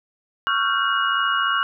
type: tone cluster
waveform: sine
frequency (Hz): 1113 / 1368 / 1451 / 1565 / 2887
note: C#6 / F6 / F#6 / G6 / F#7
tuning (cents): +7 / -36 / -34 / -3 / -43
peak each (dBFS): -23 / -23 / -27 / -26 / -26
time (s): 0.47-1.63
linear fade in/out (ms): 0
effects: none